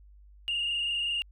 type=tone with frequency modulation; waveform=sine; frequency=2826 Hz; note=F7; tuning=20 cents sharp; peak=-26 dBFS; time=0.48-1.22 s; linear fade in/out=0 ms; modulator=25.2 Hz; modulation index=2.3; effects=tanh soft clip ceiling -24 dBFS + added 50 Hz sine -51 dBFS peak until 1.31 s